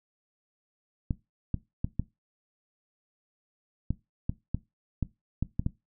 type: clicks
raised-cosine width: 5 ms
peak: -15 dBFS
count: 11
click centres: 1.108 / 1.543 / 1.845 / 1.996 / 3.906 / 4.295 / 4.546 / 5.027 / 5.426 / 5.595 / 5.664 s
effects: noise-tail reverb RT60 0.2 s tail -18 dB re dry